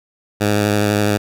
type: tone with vibrato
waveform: 10% pulse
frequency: 103.83 Hz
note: G#2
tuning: in tune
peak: -6 dBFS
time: 0.4-1.18 s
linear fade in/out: 20 ms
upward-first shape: square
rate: 12 Hz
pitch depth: 20 cents each way
effects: none

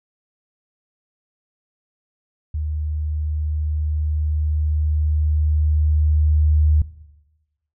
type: tone with level ramp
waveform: sine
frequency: 76.2 Hz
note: D#2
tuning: 36 cents flat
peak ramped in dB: -21 to -11 dBFS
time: 2.54-6.82 s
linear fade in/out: 5 ms
effects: noise-tail reverb RT60 1.0 s tail -18 dB re dry

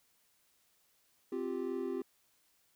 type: chord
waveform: triangle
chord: C suspended fourth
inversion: none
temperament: equal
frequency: 261.6 / 349.2 / 392 Hz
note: C4 / F4 / G4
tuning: 0 / 0 / 0 cents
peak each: -38 / -37 / -36 dBFS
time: 1.32-2.02 s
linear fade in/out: 5 ms
effects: white hiss -72 dBFS RMS until 2.75 s

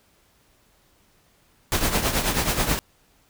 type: noise with tremolo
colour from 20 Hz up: pink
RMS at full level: -20 dBFS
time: 1.72-2.79 s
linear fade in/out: 0 ms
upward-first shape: triangle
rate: 9.3 Hz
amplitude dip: 70%
effects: pink hiss -61 dBFS RMS until 3.29 s

